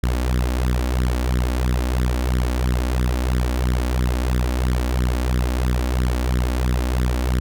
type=tone with flanger; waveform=sawtooth; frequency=62.2 Hz; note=B1; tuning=13 cents sharp; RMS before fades=-20 dBFS; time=0.03-7.4 s; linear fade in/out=5 ms; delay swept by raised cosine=0.55 to 3.65 ms; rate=3 Hz; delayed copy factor=+0.8; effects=none